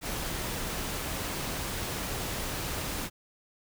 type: noise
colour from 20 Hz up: pink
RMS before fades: -34 dBFS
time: 0.01-3.1 s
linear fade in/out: 50 ms
effects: none